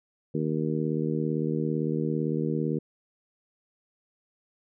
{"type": "harmonic tone", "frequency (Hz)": 77.78, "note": "D#2", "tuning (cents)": 0, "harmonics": [2, 3, 4, 5, 6], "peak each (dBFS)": [-29, -31, -32, -33, -34], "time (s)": [0.34, 2.79], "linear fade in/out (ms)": 10, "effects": []}